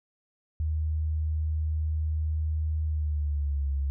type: tone with pitch glide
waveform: sine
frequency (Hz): 77.78 to 69.29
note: D#2 to C#2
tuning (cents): 0 to 0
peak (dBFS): -25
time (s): 0.6-3.9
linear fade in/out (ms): 0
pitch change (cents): -200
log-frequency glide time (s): 2.85-3.69
effects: none